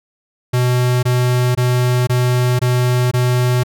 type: tone bursts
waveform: square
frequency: 124.4 Hz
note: B2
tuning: 13 cents sharp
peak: -13 dBFS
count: 6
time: 0.53-3.635 s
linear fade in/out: 10 ms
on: 500 ms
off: 21 ms
effects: none